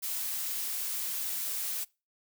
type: noise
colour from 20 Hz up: blue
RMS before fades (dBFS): -34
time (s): 0.02-1.85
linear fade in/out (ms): 20
effects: noise-tail reverb RT60 0.3 s tail -25 dB re dry